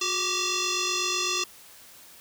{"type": "tone with frequency modulation", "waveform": "sine", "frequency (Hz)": 1185, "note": "D6", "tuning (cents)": 15, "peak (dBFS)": -23, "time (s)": [0.01, 1.44], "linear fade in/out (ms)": 5, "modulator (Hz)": 774, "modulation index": 7.2, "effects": ["tanh soft clip ceiling -21 dBFS", "white hiss -50 dBFS RMS until 2.2 s"]}